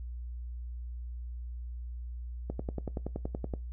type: click train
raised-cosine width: 2 ms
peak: -21 dBFS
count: 12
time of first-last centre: 2.5-3.538 s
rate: 10.6 Hz
effects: noise-tail reverb RT60 0.2 s tail -20 dB re dry + added 60 Hz sine -37 dBFS peak until 3.72 s